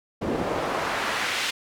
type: noise with band-pass filter sweep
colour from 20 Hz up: pink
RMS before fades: -27 dBFS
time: 0.21-1.51 s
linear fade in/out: 10 ms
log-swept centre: 310 to 3100 Hz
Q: 0.9
effects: none